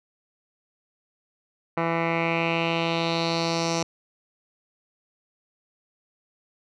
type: tone with low-pass filter sweep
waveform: 10% pulse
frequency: 166.5 Hz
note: E3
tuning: 18 cents sharp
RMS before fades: -25 dBFS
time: 1.77-3.83 s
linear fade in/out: 5 ms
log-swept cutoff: 1700 to 5900 Hz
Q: 3.4
effects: none